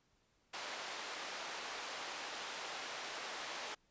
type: band-pass noise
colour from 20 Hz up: pink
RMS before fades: -45 dBFS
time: 0.53-3.75 s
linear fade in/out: 10 ms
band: 630 to 5800 Hz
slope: 12 dB/octave
effects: pink hiss -75 dBFS RMS until 3.9 s + resampled to 16000 Hz